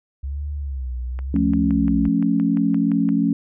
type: tone with vibrato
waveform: sine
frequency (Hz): 67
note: C2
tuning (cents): +42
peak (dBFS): -24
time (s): 0.23-2.09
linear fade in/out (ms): 10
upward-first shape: sine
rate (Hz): 0.96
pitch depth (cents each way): 150
type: click train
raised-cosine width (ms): 0.5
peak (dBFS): -23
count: 12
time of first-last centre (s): 1.19-3.09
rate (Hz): 5.79
type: chord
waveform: sine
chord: F augmented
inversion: none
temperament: equal with one note detuned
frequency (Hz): 174.61 / 217.7 / 277.2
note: F3 / A3 / C#4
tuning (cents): 0 / -18 / 0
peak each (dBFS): -22 / -20 / -19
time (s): 1.34-3.33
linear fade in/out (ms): 2
effects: none